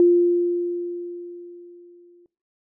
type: tone with exponential decay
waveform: sine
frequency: 349.2 Hz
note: F4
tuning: in tune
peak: -10 dBFS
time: 0-2.26 s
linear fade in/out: 1 ms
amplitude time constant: 490 ms
effects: noise-tail reverb RT60 0.4 s tail -21 dB re dry